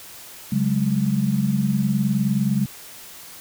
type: chord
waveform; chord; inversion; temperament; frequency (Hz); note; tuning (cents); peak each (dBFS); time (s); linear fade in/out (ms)
sine; C# suspended fourth; none; equal with one note detuned; 138.59 / 188.23 / 207.7; C#3 / F#3 / G#3; 0 / +30 / 0; -23 / -23 / -21; 0.52-2.66; 5
effects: white hiss -41 dBFS RMS until 3.4 s